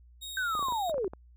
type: tone with tremolo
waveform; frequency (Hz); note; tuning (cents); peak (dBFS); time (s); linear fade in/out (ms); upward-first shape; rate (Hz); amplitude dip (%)
sawtooth; 3751; A#7; +10; -35; 0.21-0.92; 20; triangle; 2.8; 25
type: linear sweep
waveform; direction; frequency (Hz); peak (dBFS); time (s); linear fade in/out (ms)
sine; down; 1573 to 349.3; -28; 0.37-1.08; 2
type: clicks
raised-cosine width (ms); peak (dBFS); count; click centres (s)
1; -27; 10; 0.552 / 0.593 / 0.627 / 0.685 / 0.723 / 0.896 / 0.943 / 0.981 / 1.045 / 1.135
effects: added 60 Hz sine -53 dBFS peak until 1.36 s